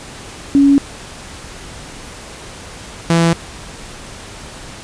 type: tone pair in turn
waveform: sine / sawtooth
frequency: 280.1 / 167.22 Hz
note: C#4 / E3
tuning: +18 / +25 cents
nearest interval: major sixth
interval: 893 cents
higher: first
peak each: -6 dBFS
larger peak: neither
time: 0.55-0.78 / 3.1-3.33 s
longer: neither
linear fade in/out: 0 ms
effects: pink hiss -33 dBFS RMS until 4.83 s + resampled to 22050 Hz